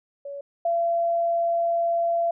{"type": "tone pair in turn", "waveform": "sine", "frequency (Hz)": [564, 679.5], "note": ["C#5", "F5"], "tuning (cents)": [30, -48], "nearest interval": "minor third", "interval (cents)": 322, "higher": "second", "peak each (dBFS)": [-32, -20], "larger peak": "second", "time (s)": [[0.25, 0.41], [0.65, 2.31]], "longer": "second", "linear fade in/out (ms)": 5, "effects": []}